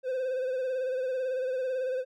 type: tone with vibrato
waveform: triangle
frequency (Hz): 515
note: C5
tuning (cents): -28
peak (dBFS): -26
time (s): 0.03-2.05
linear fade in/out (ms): 50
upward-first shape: sine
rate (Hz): 18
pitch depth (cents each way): 47
effects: none